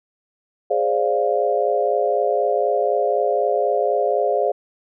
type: chord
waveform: sine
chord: D half-diminished seventh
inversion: second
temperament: equal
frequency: 415.3 / 523.3 / 587.3 / 698.5 Hz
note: Ab4 / C5 / D5 / F5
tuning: 0 / 0 / 0 / 0 cents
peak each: -22 dBFS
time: 0.7-4.52 s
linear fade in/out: 10 ms
effects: none